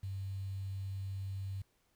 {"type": "tone with quantisation", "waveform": "sine", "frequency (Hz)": 96.9, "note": "G2", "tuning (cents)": -20, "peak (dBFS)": -37, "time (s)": [0.03, 1.62], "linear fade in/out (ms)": 5, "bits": 10, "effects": ["pink hiss -75 dBFS RMS until 1.95 s"]}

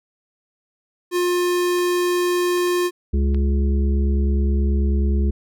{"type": "tone", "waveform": "square", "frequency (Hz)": 355, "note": "F4", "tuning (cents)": 28, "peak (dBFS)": -18, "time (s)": [1.11, 2.91], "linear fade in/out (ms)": 50}
{"type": "clicks", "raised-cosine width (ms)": 0.3, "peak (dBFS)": -24, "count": 4, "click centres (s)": [1.787, 2.577, 2.675, 3.346]}
{"type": "harmonic tone", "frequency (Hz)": 69.3, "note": "C#2", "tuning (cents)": 0, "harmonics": [1, 3, 5, 6], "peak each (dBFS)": [-16, -25, -30, -34], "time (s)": [3.13, 5.31], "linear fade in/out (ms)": 10}
{"effects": []}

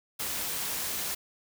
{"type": "noise", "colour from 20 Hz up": "white", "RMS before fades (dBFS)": -33, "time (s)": [0.19, 1.15], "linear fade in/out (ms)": 10, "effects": []}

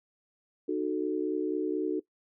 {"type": "chord", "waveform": "sine", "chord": "D# diminished", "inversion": "none", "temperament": "equal with one note detuned", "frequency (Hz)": [305.8, 370, 440], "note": ["D#4", "F#4", "A4"], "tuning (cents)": [-30, 0, 0], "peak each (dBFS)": [-31, -31, -33], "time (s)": [0.68, 2], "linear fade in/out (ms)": 10, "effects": ["noise-tail reverb RT60 0.1 s tail -19 dB re dry"]}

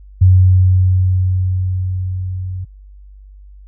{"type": "tone with level ramp", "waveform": "sine", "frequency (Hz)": 92.5, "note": "F#2", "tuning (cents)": 0, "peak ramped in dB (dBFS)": [-4, -21], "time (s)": [0.21, 2.65], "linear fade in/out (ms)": 10, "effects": ["added 49 Hz sine -36 dBFS peak until 3.67 s"]}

